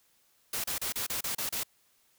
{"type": "noise bursts", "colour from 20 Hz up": "white", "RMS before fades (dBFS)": -33, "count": 8, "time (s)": [0.53, 1.634], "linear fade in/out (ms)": 5, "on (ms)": 110, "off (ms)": 32, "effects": ["white hiss -68 dBFS RMS until 2.18 s"]}